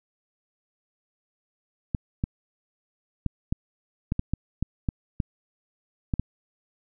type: clicks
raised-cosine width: 5 ms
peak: -12 dBFS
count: 12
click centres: 1.948 / 2.239 / 3.263 / 3.525 / 4.121 / 4.194 / 4.336 / 4.626 / 4.888 / 5.202 / 6.138 / 6.196 s
effects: none